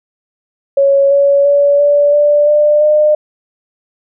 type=tone with pitch steps; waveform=sine; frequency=554.4 / 562.5 / 570.6 / 578.9 / 587.4 / 595.9 / 604.6 Hz; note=C#5 / C#5 / C#5 / D5 / D5 / D5 / D#5; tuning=0 / +25 / +50 / -25 / 0 / +25 / -50 cents; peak=-6 dBFS; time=0.77-3.15 s; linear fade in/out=5 ms; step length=340 ms; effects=none

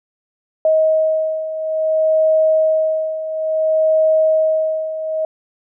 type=beating tone pair; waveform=sine; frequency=631 / 631.58 Hz; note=D#5 / D#5; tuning=+24 / +26 cents; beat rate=0.58 Hz; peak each=-19 / -14 dBFS; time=0.65-5.25 s; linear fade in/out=2 ms; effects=none

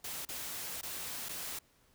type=noise with dropouts; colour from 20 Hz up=white; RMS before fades=-41 dBFS; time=0.04-1.59 s; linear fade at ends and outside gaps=5 ms; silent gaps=0.252-0.287 / 0.813-0.83 / 1.287-1.291 s; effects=pink hiss -68 dBFS RMS until 1.94 s

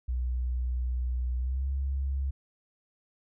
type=tone with pitch glide; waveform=sine; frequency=61.9 to 67.89 Hz; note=B1 to C#2; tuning=+5 to -35 cents; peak=-27 dBFS; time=0.08-2.31 s; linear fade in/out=10 ms; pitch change=+160 cents; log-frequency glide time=1.38-1.68 s; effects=none

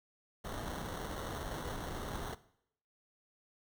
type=noise with sample-and-hold; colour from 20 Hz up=pink; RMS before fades=-41 dBFS; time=0.44-2.35 s; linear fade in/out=10 ms; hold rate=2450 Hz; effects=noise-tail reverb RT60 0.7 s tail -18 dB re dry

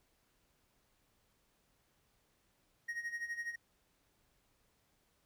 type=tone with tremolo; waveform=triangle; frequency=1875 Hz; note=A#6; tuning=10 cents sharp; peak=-34 dBFS; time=2.88-3.56 s; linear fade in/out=10 ms; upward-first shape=sine; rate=12 Hz; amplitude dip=75%; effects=pink hiss -75 dBFS RMS until 5.25 s

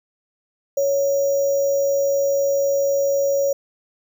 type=tone with sample-and-hold; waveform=sine; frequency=556 Hz; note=C#5; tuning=5 cents sharp; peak=-16 dBFS; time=0.77-3.53 s; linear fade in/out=5 ms; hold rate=6300 Hz; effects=none

